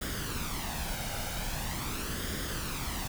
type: noise with flanger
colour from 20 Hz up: pink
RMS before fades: -35 dBFS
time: 0.01-3.08 s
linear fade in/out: 10 ms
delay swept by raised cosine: 0.58 to 1.37 ms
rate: 0.43 Hz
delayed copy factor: +0.55
effects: none